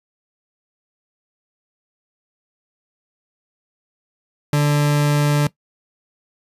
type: tone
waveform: 40% pulse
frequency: 146.7 Hz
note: D3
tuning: 2 cents flat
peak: -13 dBFS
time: 4.53-5.47 s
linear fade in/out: 2 ms
effects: noise-tail reverb RT60 0.1 s tail -19 dB re dry + resampled to 32000 Hz